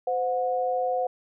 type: tone pair together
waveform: sine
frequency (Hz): 514 / 726.9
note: C5 / F#5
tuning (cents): -31 / -31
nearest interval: tritone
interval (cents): 600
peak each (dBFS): -26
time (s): 0.07-1.07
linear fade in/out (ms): 5
effects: none